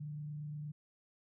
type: tone with frequency modulation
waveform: sine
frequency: 149.1 Hz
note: D3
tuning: 27 cents sharp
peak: -40 dBFS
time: 0-0.72 s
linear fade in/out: 10 ms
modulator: 28.5 Hz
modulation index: 0.23
effects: none